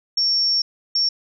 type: tone bursts at uneven times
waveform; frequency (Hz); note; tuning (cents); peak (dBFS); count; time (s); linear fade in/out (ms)
sine; 5480; F8; -34; -16; 2; 0.17-0.62 / 0.95-1.09; 5
effects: none